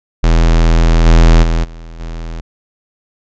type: tone with level steps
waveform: square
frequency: 41.27 Hz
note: E1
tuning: 3 cents sharp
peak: -7 / -4 / -11 / -29 / -22 dBFS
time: 0.23-2.41 s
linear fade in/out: 10 ms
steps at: 1.05 / 1.42 / 1.63 / 1.99 s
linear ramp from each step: 20 ms
effects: resampled to 16000 Hz